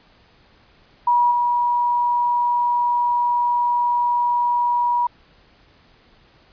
sine tone with level steps, 964 Hz, B5, 42 cents flat, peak -13 / -16 dBFS, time 1.07-5.07 s, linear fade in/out 5 ms, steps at 1.31 s, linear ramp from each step 5 ms, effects pink hiss -54 dBFS RMS until 6.52 s + resampled to 11025 Hz

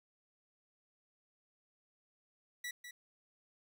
sawtooth tone with echo, 1951 Hz, B6, 22 cents flat, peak -36 dBFS, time 2.64-2.71 s, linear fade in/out 5 ms, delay 200 ms, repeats 1, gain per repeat -8 dB, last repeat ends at 2.91 s, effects none

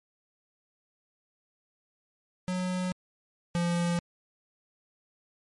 square tone pair in turn, 182.9 / 172.63 Hz, F#3 / F3, -20 / -20 cents, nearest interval minor second, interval 100 cents, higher first, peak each -29 / -26 dBFS, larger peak second, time 2.48-2.92 / 3.55-3.99 s, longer neither, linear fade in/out 0 ms, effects MP3 48 kbps

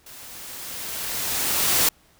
white noise with level ramp, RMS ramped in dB -43 to -18 dBFS, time 0.06-1.89 s, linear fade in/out 5 ms, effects pink hiss -58 dBFS RMS until 2.19 s

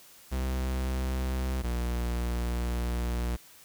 45% pulse tone pair in turn, 64.6 / 59.82 Hz, C2 / A#1, -21 / +45 cents, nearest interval minor second, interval 134 cents, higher first, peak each -28 dBFS, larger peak neither, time 0.31-1.63 / 1.63-3.37 s, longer second, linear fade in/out 20 ms, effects white hiss -54 dBFS RMS until 3.64 s

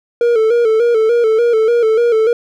triangle tone with vibrato, 457 Hz, A#4, 34 cents flat, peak -7 dBFS, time 0.21-2.33 s, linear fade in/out 2 ms, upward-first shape square, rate 3.4 Hz, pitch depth 65 cents each way, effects none

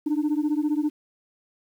sine beating tone pair, 293.7 / 308.7 Hz, D4 / D#4, 0 / -14 cents, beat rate 15 Hz, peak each -22 / -23 dBFS, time 0.06-0.9 s, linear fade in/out 10 ms, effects tanh soft clip ceiling -18 dBFS + 9-bit

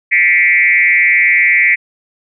sine tone with frequency modulation, 2119 Hz, C7, 21 cents sharp, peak -7 dBFS, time 0.11-1.76 s, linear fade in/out 20 ms, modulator 174 Hz, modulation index 1.4, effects none

